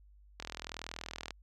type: click train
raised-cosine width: 0.2 ms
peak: -22 dBFS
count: 38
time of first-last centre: 0.4-1.307 s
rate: 40.8 Hz
effects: added 50 Hz sine -57 dBFS peak until 1.42 s